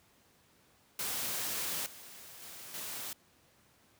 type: noise with level steps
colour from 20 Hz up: white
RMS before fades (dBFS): -36 / -51 / -48 / -41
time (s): 0.99-3.13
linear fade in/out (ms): 2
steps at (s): 1.86 / 2.42 / 2.74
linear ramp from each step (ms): 2
effects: pink hiss -66 dBFS RMS until 3.99 s + high-pass 80 Hz 12 dB/octave